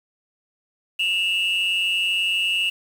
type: tone pair together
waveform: sine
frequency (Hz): 2681 / 2869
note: E7 / F7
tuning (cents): +29 / +46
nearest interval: minor second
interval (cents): 117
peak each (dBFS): -20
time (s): 0.99-2.7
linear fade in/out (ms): 10
effects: tanh soft clip ceiling -16 dBFS + 7-bit